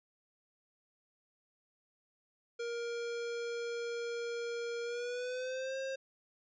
square tone with pitch glide, 470.1 to 533.8 Hz, A#4 to C5, +15 to +35 cents, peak -37 dBFS, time 2.59-5.96 s, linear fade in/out 10 ms, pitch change +220 cents, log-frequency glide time 4.83-5.77 s, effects resampled to 16000 Hz

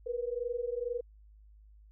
sine tone pair together, 471.7 / 493.9 Hz, A#4 / B4, +20 / 0 cents, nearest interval minor second, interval 80 cents, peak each -35 / -35 dBFS, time 0.06-1.01 s, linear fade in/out 10 ms, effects added 52 Hz sine -54 dBFS peak until 1.91 s

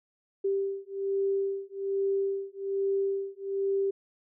sine beating tone pair, 392 / 393.2 Hz, G4 / G4, 0 / +5 cents, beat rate 1.2 Hz, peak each -30 dBFS, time 0.44-3.91 s, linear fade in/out 10 ms, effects none

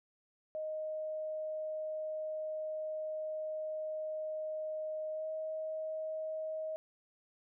sine tone with pitch glide, 622.3 to 629.5 Hz, D#5 to D#5, 0 to +20 cents, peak -36 dBFS, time 0.55-6.76 s, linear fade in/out 0 ms, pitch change +20 cents, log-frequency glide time 5.12-5.26 s, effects none

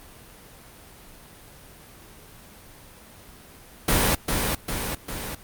pink noise with echo, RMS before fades -20 dBFS, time 3.88-4.15 s, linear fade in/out 5 ms, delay 400 ms, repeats 3, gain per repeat -4 dB, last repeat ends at 5.35 s, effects pink hiss -47 dBFS RMS until 5.43 s + Opus 32 kbps

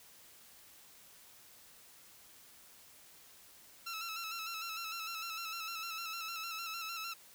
15% pulse tone with vibrato, 1332 Hz, E6, 18 cents sharp, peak -33 dBFS, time 3.86-7.14 s, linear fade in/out 10 ms, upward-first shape square, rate 6.6 Hz, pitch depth 40 cents each way, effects white hiss -59 dBFS RMS until 7.34 s

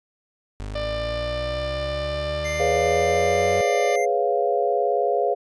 30% pulse linear sweep, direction up, 50 to 92.5 Hz, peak -27 dBFS, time 0.6-3.61 s, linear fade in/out 0 ms
harmonic tone, 595 Hz, D5, 22 cents sharp, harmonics 1 / 2 / 3 / 4 / 5 / 6 / 7 / 8 / 9, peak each -26 / -37 / -39 / -41 / -41 / -41 / -45 / -46 / -48 dBFS, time 0.75-3.96 s, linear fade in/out 5 ms
square tone, 2093 Hz, C7, in tune, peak -29 dBFS, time 2.44-4.06 s, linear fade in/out 20 ms
sine chord, C# dominant seventh, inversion second, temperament equal, 415.3 / 493.9 / 554.4 / 698.5 Hz, G#4 / B4 / C#5 / E#5, 0 / 0 / 0 / 0 cents, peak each -24 / -25 / -25 / -23 dBFS, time 2.59-5.35 s, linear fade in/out 20 ms
effects resampled to 22050 Hz

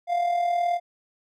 triangle tone with amplitude modulation, 698.5 Hz, F5, in tune, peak -17 dBFS, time 0.07-0.8 s, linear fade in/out 50 ms, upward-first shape sine, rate 39.2 Hz, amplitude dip 50%, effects none

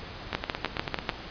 two click trains, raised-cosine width 0.3 ms, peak -9 / -13 dBFS, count 6 / 8, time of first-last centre 0.35-1.092 / 0.33-1.098 s, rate 6.74 / 9.12 Hz, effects pink hiss -41 dBFS RMS until 1.3 s + resampled to 11025 Hz

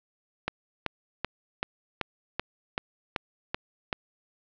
click train, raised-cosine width 0.3 ms, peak -11 dBFS, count 10, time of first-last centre 0.48-3.928 s, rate 2.61 Hz, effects low-pass 4000 Hz 12 dB/octave

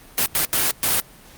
white noise bursts at uneven times, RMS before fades -19 dBFS, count 4, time 0.18-0.26 / 0.35-0.45 / 0.53-0.71 / 0.83-1 s, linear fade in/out 0 ms, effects pink hiss -46 dBFS RMS until 1.37 s + Opus 32 kbps

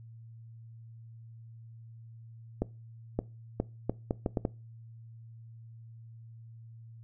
accelerating click train, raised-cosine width 2 ms, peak -15 dBFS, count 8, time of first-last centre 2.62-4.452 s, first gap 570 ms, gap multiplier 0.72, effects noise-tail reverb RT60 0.3 s tail -21 dB re dry + added 114 Hz sine -47 dBFS peak until 7.03 s

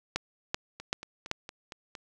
two click trains, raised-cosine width 0.2 ms, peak -11 / -24 dBFS, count 4 / 6, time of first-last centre 0.16-1.314 / 0.8-1.952 s, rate 2.6 / 4.34 Hz, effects none

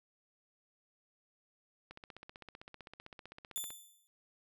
click train, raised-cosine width 0.3 ms, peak -33 dBFS, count 29, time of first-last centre 1.91-3.705 s, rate 15.6 Hz
5% pulse tone with exponential decay, 3520 Hz, A7, in tune, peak -27 dBFS, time 3.56-4.07 s, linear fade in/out 0 ms, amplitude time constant 110 ms
effects none

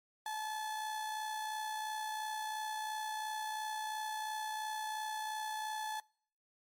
35% pulse tone with amplitude modulation, 864 Hz, A5, 32 cents flat, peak -34 dBFS, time 0.26-6 s, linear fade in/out 2 ms, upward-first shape sine, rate 62.9 Hz, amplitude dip 40%, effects noise-tail reverb RT60 0.6 s tail -26 dB re dry + MP3 64 kbps

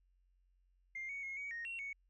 sine tone with pitch steps, 2109 / 2230 / 2161 / 2253 / 1861 / 2733 / 2222 Hz, C7 / C#7 / C#7 / C#7 / A#6 / F7 / C#7, +13 / +10 / -45 / +28 / -3 / -38 / +4 cents, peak -40 dBFS, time 0.95-1.93 s, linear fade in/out 5 ms, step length 140 ms, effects tanh soft clip ceiling -37 dBFS + added 45 Hz sine -70 dBFS peak until 2.09 s

